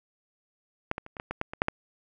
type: clicks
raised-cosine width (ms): 0.5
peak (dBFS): -12 / -18 / -28 / -25 / -19 / -17 / -13 / -21 / -7 / -10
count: 10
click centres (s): 0.914 / 0.981 / 1.064 / 1.168 / 1.199 / 1.31 / 1.414 / 1.535 / 1.619 / 1.684
effects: none